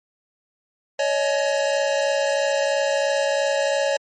square tone cluster, 560 / 623 / 850 Hz, C#5 / D#5 / G#5, +18 / +2 / +40 cents, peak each -21 / -26 / -30 dBFS, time 0.99-3.97 s, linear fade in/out 5 ms, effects MP3 32 kbps

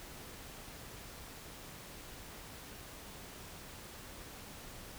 silence, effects pink hiss -50 dBFS RMS until 4.98 s

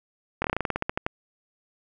slowing click train, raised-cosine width 0.5 ms, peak -10 dBFS, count 14, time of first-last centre 0.42-1.065 s, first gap 23 ms, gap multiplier 1.12, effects none

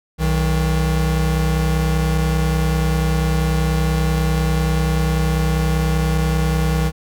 square tone pair together, 63 / 158.75 Hz, B1 / D#3, +35 / +35 cents, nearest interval octave + major third, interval 1600 cents, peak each -19 dBFS, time 0.18-6.92 s, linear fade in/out 50 ms, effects none

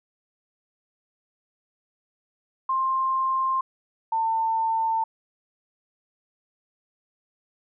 sine tone pair in turn, 1055 / 897.7 Hz, C6 / A5, +14 / +34 cents, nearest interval minor third, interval 280 cents, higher first, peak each -21 dBFS, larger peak neither, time 2.69-3.61 / 4.12-5.04 s, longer neither, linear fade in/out 5 ms, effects none

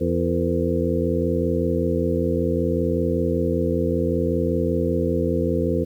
harmonic tone with a mistuned harmonic, 85.2 Hz, F2, 42 cents flat, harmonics 1 / 2 / 3 / 4 / 5 / 6, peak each -26 / -26 / -26 / -26 / -26 / -26 dBFS, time 0-5.85 s, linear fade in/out 20 ms, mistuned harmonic 5, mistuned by +97 cents, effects 9-bit

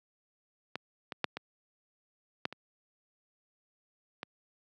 clicks, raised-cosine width 0.3 ms, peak -19 / -21 / -11 / -21 / -14 / -26 / -21 dBFS, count 7, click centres 0.756 / 1.122 / 1.243 / 1.37 / 2.454 / 2.526 / 4.231 s, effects high-pass 150 Hz 12 dB/octave

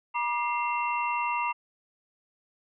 sine tone cluster, 959 / 1190 / 2099 / 2720 Hz, A#5 / D6 / C7 / F7, +49 / +22 / +5 / -46 cents, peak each -28 / -33 / -37 / -33 dBFS, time 0.14-1.53 s, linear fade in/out 20 ms, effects none

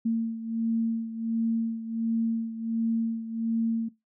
sine beating tone pair, 226.9 / 228.3 Hz, A#3 / A#3, -47 / -36 cents, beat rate 1.4 Hz, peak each -26 / -31 dBFS, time 0.05-3.89 s, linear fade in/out 10 ms, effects noise-tail reverb RT60 0.2 s tail -20 dB re dry

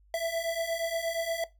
square beating tone pair, 659.3 / 667.8 Hz, E5 / E5, 0 / +22 cents, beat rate 8.5 Hz, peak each -33 / -32 dBFS, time 0.14-1.44 s, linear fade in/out 2 ms, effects noise-tail reverb RT60 0.2 s tail -18 dB re dry + added 50 Hz sine -58 dBFS peak until 1.59 s

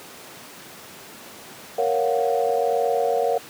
sine chord, Gb major seventh, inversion first, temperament equal, 466.2 / 554.4 / 698.5 / 740 Hz, Bb4 / Db5 / F5 / Gb5, 0 / 0 / 0 / 0 cents, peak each -22 / -25 / -25 / -26 dBFS, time 1.78-3.38 s, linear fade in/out 5 ms, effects pink hiss -41 dBFS RMS until 3.49 s + high-pass 200 Hz 12 dB/octave

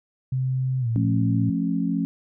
sine tone with pitch glide, 130 to 114.49 Hz, C3 to A#2, -11 to -31 cents, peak -21 dBFS, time 0.32-1.5 s, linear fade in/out 5 ms, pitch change -220 cents, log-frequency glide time 0.8-0.88 s
sine chord, F augmented, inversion none, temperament just, 174.61 / 218.3 / 272.8 Hz, F3 / A3 / C#4, 0 / -13 / -28 cents, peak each -25 / -27 / -25 dBFS, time 0.96-2.05 s, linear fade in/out 0 ms
effects none

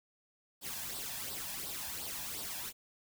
white noise with flanger, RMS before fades -41 dBFS, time 0.61-2.73 s, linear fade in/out 50 ms, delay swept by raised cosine 0.22 to 1.21 ms, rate 2.8 Hz, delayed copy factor +0.6, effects none

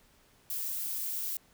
violet noise, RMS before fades -35 dBFS, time 0.5-1.37 s, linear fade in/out 2 ms, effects pink hiss -64 dBFS RMS until 1.53 s

